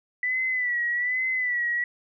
sine tone with vibrato, 1975.5 Hz, B6, in tune, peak -23 dBFS, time 0.23-1.84 s, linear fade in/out 2 ms, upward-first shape sine, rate 1.2 Hz, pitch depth 63 cents each way, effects none

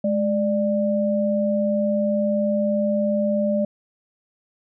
sine tone pair together, 209.9 / 593 Hz, G#3 / D5, +19 / +17 cents, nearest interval octave + tritone, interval 1798 cents, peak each -21 dBFS, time 0.04-3.65 s, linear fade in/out 5 ms, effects none

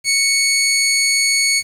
15% pulse tone, 2217 Hz, C#7, in tune, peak -7 dBFS, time 0.04-1.63 s, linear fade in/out 50 ms, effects low-pass 12000 Hz 12 dB/octave + 7-bit

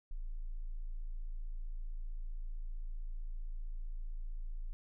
sine tone, 27.73 Hz, A0, 14 cents sharp, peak -37 dBFS, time 0.11-4.73 s, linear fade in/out 0 ms, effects none

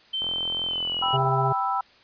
sine tone with pitch glide, 3100 to 2909 Hz, G7 to F#7, -20 to -30 cents, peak -25 dBFS, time 0.13-1.17 s, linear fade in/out 10 ms, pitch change -110 cents, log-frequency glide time 0.66-0.98 s
click train, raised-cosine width 1 ms, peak -25 dBFS, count 47, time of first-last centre 0.22-1.295 s, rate 42.8 Hz
sine chord, E minor, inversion first, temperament equal, 784 / 987.8 / 1318.5 Hz, G5 / B5 / E6, 0 / 0 / 0 cents, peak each -27 dBFS, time 1.02-1.81 s, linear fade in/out 5 ms
harmonic tone, 133.3 Hz, C3, 33 cents sharp, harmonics 1 / 3 / 5 / 6, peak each -24 / -29 / -31 / -32 dBFS, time 1.13-1.53 s, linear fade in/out 10 ms
effects white hiss -55 dBFS RMS until 2.03 s + resampled to 11025 Hz

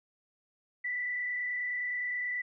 sine tone with frequency modulation, 1975.5 Hz, B6, in tune, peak -31 dBFS, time 0.84-2.42 s, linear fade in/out 10 ms, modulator 29.5 Hz, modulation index 0.96, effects none

